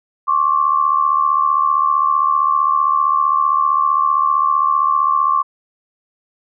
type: tone pair together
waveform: sine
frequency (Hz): 1074 / 1149.4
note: C6 / D6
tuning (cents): +45 / -38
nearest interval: minor second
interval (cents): 117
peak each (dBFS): -15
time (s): 0.27-5.43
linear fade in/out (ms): 20
effects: none